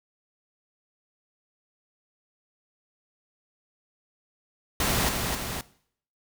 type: noise with echo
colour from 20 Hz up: pink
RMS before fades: -25 dBFS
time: 4.8-5.09 s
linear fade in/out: 2 ms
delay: 260 ms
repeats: 2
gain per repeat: -4 dB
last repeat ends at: 5.61 s
effects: noise-tail reverb RT60 0.6 s tail -19 dB re dry